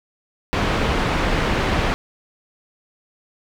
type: low-pass noise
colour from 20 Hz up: pink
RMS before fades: -20 dBFS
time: 0.53-1.94 s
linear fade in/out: 0 ms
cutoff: 2800 Hz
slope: 12 dB/octave
effects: none